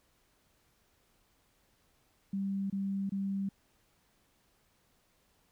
sine tone bursts, 196 Hz, G3, in tune, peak -31 dBFS, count 3, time 2.33-3.49 s, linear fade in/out 5 ms, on 370 ms, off 25 ms, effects pink hiss -71 dBFS RMS until 5.51 s

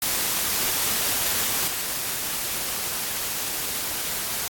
white noise with level steps, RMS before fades -24 / -28 dBFS, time 0.02-4.48 s, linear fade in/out 2 ms, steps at 1.67 s, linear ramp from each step 10 ms, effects AAC 64 kbps

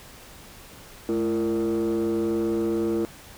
sine tone with frequency modulation, 338.3 Hz, E4, 45 cents sharp, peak -19 dBFS, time 1.09-3.05 s, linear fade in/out 0 ms, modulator 122 Hz, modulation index 0.96, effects tanh soft clip ceiling -21 dBFS + pink hiss -46 dBFS RMS until 3.37 s

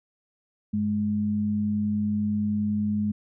sine tone pair together, 98.82 / 209.4 Hz, G2 / G#3, +14 / +15 cents, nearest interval octave + minor second, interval 1301 cents, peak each -32 / -23 dBFS, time 0.73-3.12 s, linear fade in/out 10 ms, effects none

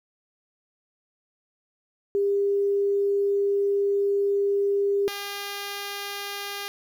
sine / 5% pulse tone pair in turn, 400.9 / 403.2 Hz, G4 / G4, +39 / +49 cents, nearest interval unison, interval 10 cents, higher second, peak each -20 dBFS, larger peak neither, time 2.15-5.08 / 5.08-6.68 s, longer first, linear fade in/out 0 ms, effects 10-bit

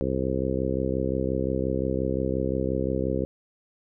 harmonic tone, 65.7 Hz, C2, 8 cents sharp, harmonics 1 / 2 / 3 / 4 / 5 / 6 / 7 / 8, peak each -32 / -32 / -32 / -32 / -32 / -32 / -32 / -32 dBFS, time 0.01-3.25 s, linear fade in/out 0 ms, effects none

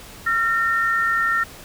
sine tone pair together, 1368 / 1827.1 Hz, F6 / A#6, -36 / -35 cents, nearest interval perfect fourth, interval 501 cents, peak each -20 dBFS, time 0.26-1.44 s, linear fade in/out 10 ms, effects pink hiss -41 dBFS RMS until 1.64 s

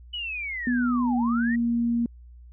sine linear two-way sweep, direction down then up, 2987 to 731 to 1941 Hz, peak -29 dBFS, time 0.13-1.56 s, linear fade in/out 10 ms, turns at 1.16 s
sine tone with pitch glide, 244.9 to 235.2 Hz, B3 to A#3, -14 to +16 cents, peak -21 dBFS, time 0.67-2.06 s, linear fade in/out 2 ms, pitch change -70 cents, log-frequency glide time 1.13-1.23 s
effects added 60 Hz sine -44 dBFS peak until 2.52 s

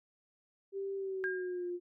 sine tone with pitch glide, 392 to 353.3 Hz, G4 to F4, 0 to +20 cents, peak -35 dBFS, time 0.72-1.8 s, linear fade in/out 50 ms, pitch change -180 cents, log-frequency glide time 0.96-1.66 s
sine tone with exponential decay, 1613 Hz, G6, 49 cents sharp, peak -31 dBFS, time 1.24-1.7 s, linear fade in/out 0 ms, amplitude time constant 100 ms
effects none

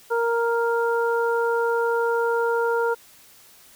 harmonic tone, 466.2 Hz, A#4, in tune, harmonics 1 / 2 / 3, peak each -21 / -26 / -27 dBFS, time 0.1-2.95 s, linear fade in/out 20 ms, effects white hiss -51 dBFS RMS until 3.75 s

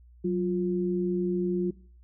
sine tone pair together, 185.7 / 352.4 Hz, F#3 / F4, +7 / +16 cents, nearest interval major seventh, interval 1109 cents, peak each -27 dBFS, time 0.24-1.71 s, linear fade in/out 10 ms, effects noise-tail reverb RT60 0.5 s tail -22 dB re dry + added 60 Hz sine -51 dBFS peak until 2.03 s

